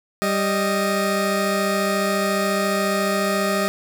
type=tone pair together; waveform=20% pulse; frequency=196 / 622.3 Hz; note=G3 / D#5; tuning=0 / 0 cents; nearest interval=octave + minor sixth; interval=2000 cents; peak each=-17 dBFS; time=0.22-3.68 s; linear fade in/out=0 ms; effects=none